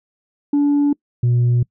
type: tone pair in turn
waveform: sine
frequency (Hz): 288.1 / 121.13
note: D4 / B2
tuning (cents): -33 / -33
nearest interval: octave + minor third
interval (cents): 1500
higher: first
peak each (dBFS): -10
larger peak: neither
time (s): 0.53-0.93 / 1.23-1.63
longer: neither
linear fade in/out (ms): 5
effects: noise-tail reverb RT60 0.1 s tail -26 dB re dry + tanh soft clip ceiling -11 dBFS